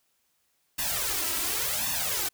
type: noise with flanger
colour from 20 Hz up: white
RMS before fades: -29 dBFS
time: 0.78-2.29 s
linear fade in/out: 10 ms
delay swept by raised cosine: 1.1 to 3.1 ms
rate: 0.9 Hz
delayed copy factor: +1
effects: white hiss -72 dBFS RMS until 2.33 s